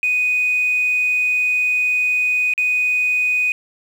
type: tone with dropouts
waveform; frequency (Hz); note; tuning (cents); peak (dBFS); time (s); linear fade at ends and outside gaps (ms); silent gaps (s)
sine; 2489; D#7; 0; -14; 0.03-3.52; 1; 2.537-2.578
effects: tanh soft clip ceiling -10 dBFS + 7-bit